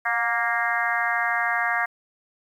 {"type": "harmonic tone with a mistuned harmonic", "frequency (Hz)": 233.1, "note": "A#3", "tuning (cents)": 0, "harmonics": [3, 4, 5, 6, 7, 8, 9], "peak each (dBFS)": [-28, -32, -29, -32, -26, -28, -31], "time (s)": [0.05, 1.86], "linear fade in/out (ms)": 10, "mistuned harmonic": 3, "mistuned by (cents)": 37, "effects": ["9-bit"]}